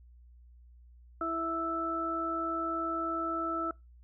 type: harmonic tone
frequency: 329.6 Hz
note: E4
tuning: in tune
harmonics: 1 / 2 / 4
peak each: -36 / -38 / -32 dBFS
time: 1.21-3.71 s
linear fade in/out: 2 ms
effects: noise-tail reverb RT60 0.2 s tail -23 dB re dry + added 60 Hz sine -53 dBFS peak until 4.03 s